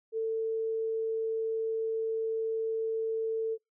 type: tone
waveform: sine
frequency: 446.5 Hz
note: A4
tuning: 25 cents sharp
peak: -28 dBFS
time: 0.12-3.58 s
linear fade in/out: 50 ms
effects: noise-tail reverb RT60 0.2 s tail -26 dB re dry